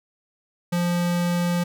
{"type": "tone", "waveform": "square", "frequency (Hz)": 174.6, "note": "F3", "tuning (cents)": 0, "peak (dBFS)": -21, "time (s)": [0.72, 1.64], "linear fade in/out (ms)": 10, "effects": []}